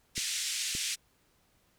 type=band-pass noise; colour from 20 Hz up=white; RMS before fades=-34 dBFS; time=0.15-0.96 s; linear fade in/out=20 ms; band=2100 to 8400 Hz; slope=24 dB/octave
type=clicks; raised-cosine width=3 ms; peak=-28 dBFS; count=2; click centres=0.179 / 0.751 s
effects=pink hiss -69 dBFS RMS until 1.78 s